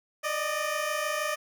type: tone pair together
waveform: 15% pulse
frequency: 590.7 / 617 Hz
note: D5 / D#5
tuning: +10 / -15 cents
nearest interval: minor second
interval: 75 cents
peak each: -25 / -24 dBFS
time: 0.23-1.36 s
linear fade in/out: 20 ms
effects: none